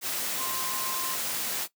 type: tone in noise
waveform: sine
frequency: 1048 Hz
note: C6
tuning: 2 cents sharp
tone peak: -36 dBFS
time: 0.37-1.18 s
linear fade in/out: 50 ms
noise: white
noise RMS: -31 dBFS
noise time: 0.01-1.68 s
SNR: -8 dB
effects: noise-tail reverb RT60 0.1 s tail -17 dB re dry + high-pass 150 Hz 12 dB/octave